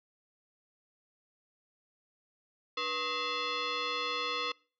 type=tone with frequency modulation; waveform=sine; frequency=1083 Hz; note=C#6; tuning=41 cents flat; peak=-31 dBFS; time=2.77-4.52 s; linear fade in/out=5 ms; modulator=785 Hz; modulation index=4.1; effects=noise-tail reverb RT60 0.4 s tail -24 dB re dry